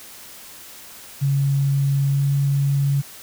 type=tone with pitch glide; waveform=sine; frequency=138.8 to 139.85 Hz; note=C#3 to C#3; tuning=+3 to +16 cents; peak=-16 dBFS; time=1.21-3.02 s; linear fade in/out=20 ms; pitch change=+13 cents; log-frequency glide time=2.11-2.19 s; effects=white hiss -41 dBFS RMS until 3.22 s